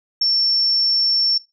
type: tone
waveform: sine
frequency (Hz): 5430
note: F8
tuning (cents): -50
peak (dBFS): -14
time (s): 0.21-1.38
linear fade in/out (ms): 5
effects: noise-tail reverb RT60 0.2 s tail -17 dB re dry